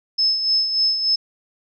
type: tone with tremolo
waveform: sine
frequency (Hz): 5220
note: E8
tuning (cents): -18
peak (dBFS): -14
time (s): 0.18-1.16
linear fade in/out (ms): 10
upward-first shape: sine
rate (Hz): 3.4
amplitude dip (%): 55
effects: none